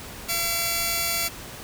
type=tone pair together; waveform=5% pulse; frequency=680 / 2287 Hz; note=F5 / D7; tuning=-46 / -47 cents; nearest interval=octave + major sixth; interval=2099 cents; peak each=-16 dBFS; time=0.28-1.29 s; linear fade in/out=20 ms; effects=pink hiss -39 dBFS RMS until 1.63 s